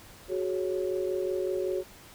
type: chord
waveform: sine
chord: F# suspended second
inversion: none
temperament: equal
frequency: 370 / 415.3 / 554.4 Hz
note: F#4 / G#4 / C#5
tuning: 0 / 0 / 0 cents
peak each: -29 / -34 / -34 dBFS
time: 0.28-1.84 s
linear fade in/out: 50 ms
effects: pink hiss -51 dBFS RMS until 2.14 s